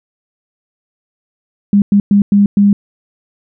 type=tone bursts at uneven times; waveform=sine; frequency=202.2 Hz; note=G#3; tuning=46 cents flat; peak=-5 dBFS; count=5; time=1.73-1.82 / 1.92-2 / 2.11-2.22 / 2.32-2.46 / 2.57-2.73 s; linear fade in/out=2 ms; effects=none